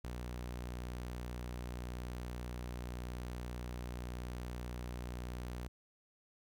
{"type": "tone", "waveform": "sawtooth", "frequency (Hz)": 60.9, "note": "B1", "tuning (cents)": -24, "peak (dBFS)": -37, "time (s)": [0.04, 5.68], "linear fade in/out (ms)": 5, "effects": ["13-bit"]}